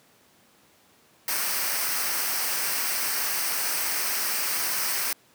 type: noise with comb filter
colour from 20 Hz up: white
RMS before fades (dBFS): -27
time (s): 1.28-5.13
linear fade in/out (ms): 2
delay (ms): 0.28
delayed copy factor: -0.55
effects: pink hiss -59 dBFS RMS until 5.34 s + high-pass 150 Hz 12 dB/octave